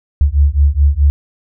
sine beating tone pair, 69.4 / 74.1 Hz, C#2 / D2, +3 / +16 cents, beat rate 4.7 Hz, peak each -11 dBFS, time 0.21-1.1 s, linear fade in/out 0 ms, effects none

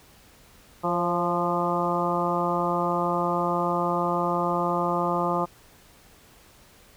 harmonic tone with a mistuned harmonic, 173.8 Hz, F3, 8 cents flat, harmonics 1 / 2 / 3 / 4 / 5 / 6 / 7, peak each -30 / -30 / -30 / -30 / -30 / -30 / -30 dBFS, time 0.83-5.46 s, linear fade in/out 20 ms, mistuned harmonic 3, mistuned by +30 cents, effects pink hiss -54 dBFS RMS until 6.96 s

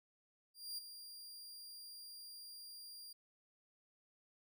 sawtooth tone with ADSR envelope, 4782 Hz, D8, 30 cents sharp, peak -38 dBFS, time 0.54-3.13 s, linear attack 240 ms, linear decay 12 ms, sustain -10 dB, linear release 7 ms, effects none

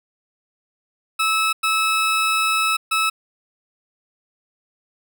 20% pulse tone bursts at uneven times, 1300 Hz, E6, 24 cents flat, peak -12 dBFS, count 3, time 1.19-1.53 / 1.63-2.77 / 2.91-3.1 s, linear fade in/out 10 ms, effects none

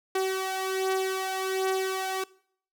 sawtooth beating tone pair, 379.4 / 380.7 Hz, F#4 / F#4, +43 / +49 cents, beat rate 1.3 Hz, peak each -24 / -28 dBFS, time 0.15-2.24 s, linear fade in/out 5 ms, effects noise-tail reverb RT60 0.6 s tail -22 dB re dry

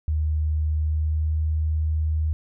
sine tone with pitch glide, 77 to 77.98 Hz, D#2 to D#2, -17 to +4 cents, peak -20 dBFS, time 0.08-2.33 s, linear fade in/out 0 ms, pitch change +21 cents, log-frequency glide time 0.75-1.38 s, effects none

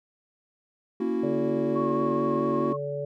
triangle chord, F# dominant seventh, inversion first, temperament equal, 233.1 / 277.2 / 329.6 / 370 Hz, A#3 / C#4 / E4 / F#4, 0 / 0 / 0 / 0 cents, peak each -28 / -30 / -28 / -27 dBFS, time 1-2.73 s, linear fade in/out 5 ms
harmonic tone, 143.7 Hz, D3, 37 cents flat, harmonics 1 / 3 / 4, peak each -35 / -34 / -31 dBFS, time 1.23-3.05 s, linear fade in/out 5 ms
sine tone with vibrato, 1100 Hz, C#6, 14 cents flat, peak -30 dBFS, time 1.75-2.77 s, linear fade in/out 20 ms, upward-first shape sine, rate 4.6 Hz, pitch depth 26 cents each way
effects none

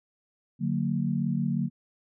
sine chord, D augmented, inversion none, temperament just, 146.83 / 183.54 / 229.4 Hz, D3 / F#3 / A#3, 0 / -14 / -28 cents, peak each -29 dBFS, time 0.59-1.7 s, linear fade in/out 50 ms, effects none

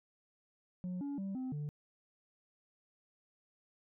sine tone with pitch steps, 181.2 / 283.1 / 194.7 / 258.2 / 147.8 Hz, F#3 / C#4 / G3 / C4 / D3, -36 / +37 / -12 / -23 / +11 cents, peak -34 dBFS, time 0.84-1.69 s, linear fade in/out 0 ms, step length 170 ms, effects tanh soft clip ceiling -36 dBFS

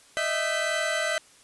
35% pulse tone cluster, 615 / 657 / 1540 / 1985 Hz, D#5 / E5 / G6 / B6, -20 / -6 / -31 / +8 cents, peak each -29 dBFS, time 0.17-1.18 s, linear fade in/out 0 ms, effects white hiss -55 dBFS RMS until 1.43 s + resampled to 24000 Hz

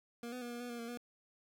25% pulse tone with pitch steps, 236.3 / 250.4 / 240.3 / 238.8 / 244.2 / 237.6 / 232.4 / 241.2 Hz, A#3 / B3 / B3 / A#3 / B3 / A#3 / A#3 / B3, +24 / +24 / -47 / +42 / -19 / +33 / -5 / -41 cents, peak -38 dBFS, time 0.23-0.974 s, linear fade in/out 2 ms, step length 93 ms, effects none

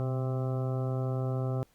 harmonic tone with a mistuned harmonic, 130.81 Hz, C3, in tune, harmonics 1 / 2 / 3 / 4 / 5 / 6 / 8 / 9 / 10, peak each -29 / -40 / -39 / -40 / -42 / -46 / -52 / -52 / -49 dBFS, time 0-1.63 s, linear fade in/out 0 ms, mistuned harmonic 1, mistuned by -57 cents, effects pink hiss -67 dBFS RMS until 1.74 s + Opus 48 kbps

